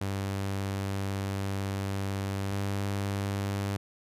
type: tone pair in turn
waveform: sawtooth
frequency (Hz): 98 / 99.48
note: G2 / G2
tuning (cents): 0 / +26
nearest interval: unison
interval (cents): 26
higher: second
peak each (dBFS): -26 / -25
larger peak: second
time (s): 0.01-2.52 / 2.52-3.77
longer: first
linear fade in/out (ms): 5
effects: resampled to 32000 Hz